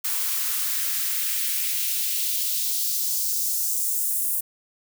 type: noise with high-pass filter sweep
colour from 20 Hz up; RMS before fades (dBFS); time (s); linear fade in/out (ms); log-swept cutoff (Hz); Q
blue; -25; 0.04-4.41; 10; 900 to 9900; 1.4
effects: none